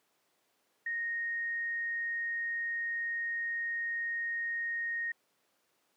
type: tone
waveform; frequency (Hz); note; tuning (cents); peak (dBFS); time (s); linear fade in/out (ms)
sine; 1861; A#6; -3; -32; 0.86-5.12; 5
effects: pink hiss -74 dBFS RMS until 5.96 s + high-pass 300 Hz 12 dB/octave